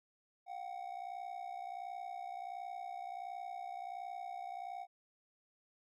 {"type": "ring-modulated tone", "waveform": "triangle", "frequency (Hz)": 744, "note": "F#5", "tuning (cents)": 9, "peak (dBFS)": -37, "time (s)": [0.46, 4.87], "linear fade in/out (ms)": 50, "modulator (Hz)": 30.7, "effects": []}